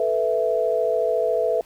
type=chord; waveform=sine; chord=A suspended second; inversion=none; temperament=equal; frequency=440 / 493.9 / 659.3 Hz; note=A4 / B4 / E5; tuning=0 / 0 / 0 cents; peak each=-24 / -23 / -22 dBFS; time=0-1.61 s; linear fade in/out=2 ms; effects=pink hiss -53 dBFS RMS until 1.65 s